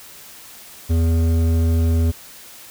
sine tone with hard clipping, 82.41 Hz, E2, in tune, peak -16 dBFS, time 0.89-2.12 s, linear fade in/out 20 ms, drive 11 dB, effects white hiss -41 dBFS RMS until 2.7 s

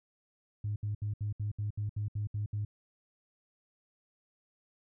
sine tone bursts, 104.3 Hz, G#2, 8 cents sharp, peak -30 dBFS, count 11, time 0.64-2.65 s, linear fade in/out 5 ms, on 120 ms, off 69 ms, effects tanh soft clip ceiling -27 dBFS

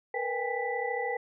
sine tone cluster, 460.6 / 492.9 / 794 / 829 / 1978 Hz, A#4 / B4 / G5 / G#5 / B6, -21 / -3 / +22 / -3 / +2 cents, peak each -36 / -34 / -35 / -39 / -35 dBFS, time 0.14-1.17 s, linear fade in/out 5 ms, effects none

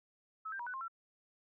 sine tone with pitch steps, 1296 / 1578 / 958 / 1492 / 1061 / 1350 Hz, E6 / G6 / A#5 / F#6 / C6 / E6, -30 / +11 / +47 / +14 / +24 / +41 cents, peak -39 dBFS, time 0.45-0.882 s, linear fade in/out 10 ms, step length 72 ms, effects none

